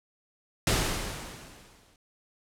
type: noise with exponential decay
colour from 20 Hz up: pink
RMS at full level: -23 dBFS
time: 0.67-1.96 s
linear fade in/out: 2 ms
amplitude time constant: 280 ms
effects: low-pass 11000 Hz 12 dB/octave